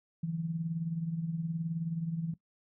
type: tone with tremolo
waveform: sine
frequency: 164.81 Hz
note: E3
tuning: in tune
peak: -28 dBFS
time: 0.23-2.34 s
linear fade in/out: 5 ms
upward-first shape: triangle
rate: 19 Hz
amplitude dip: 75%
effects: noise-tail reverb RT60 0.1 s tail -17 dB re dry